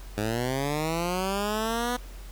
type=linear sweep; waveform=10% pulse; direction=up; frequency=102.6 to 248.5 Hz; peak=-18 dBFS; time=0.17-1.97 s; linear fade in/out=10 ms; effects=added 45 Hz sine -39 dBFS peak until 2.31 s + pink hiss -50 dBFS RMS until 2.31 s